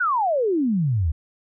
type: exponential sweep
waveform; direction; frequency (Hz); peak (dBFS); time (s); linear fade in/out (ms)
sine; down; 1530 to 71.7; -18; 0-1.12; 10
effects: none